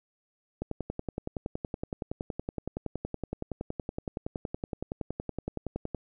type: click train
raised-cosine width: 2 ms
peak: -19 dBFS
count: 58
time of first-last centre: 0.62-5.947 s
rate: 10.7 Hz
effects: none